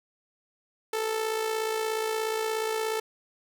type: tone with amplitude modulation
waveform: sawtooth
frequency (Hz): 440.4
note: A4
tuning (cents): +2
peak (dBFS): -21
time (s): 0.93-3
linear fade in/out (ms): 5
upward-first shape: sine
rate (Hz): 56.9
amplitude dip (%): 50
effects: none